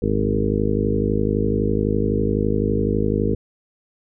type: harmonic tone with a mistuned harmonic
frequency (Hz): 51.91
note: G#1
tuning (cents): 0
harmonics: 1 / 2 / 3 / 4 / 5 / 6 / 7 / 8 / 9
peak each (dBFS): -26 / -25 / -29 / -24 / -27 / -27 / -30 / -25 / -26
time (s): 0.02-3.35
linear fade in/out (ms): 5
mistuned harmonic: 2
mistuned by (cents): +27
effects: none